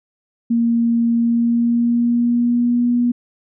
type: tone with pitch glide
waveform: sine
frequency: 233.1 to 241.7 Hz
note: A#3 to B3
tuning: 0 to -37 cents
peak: -13 dBFS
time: 0.5-3.12 s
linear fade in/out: 10 ms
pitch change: +63 cents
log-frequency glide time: 1.15-2.88 s
effects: none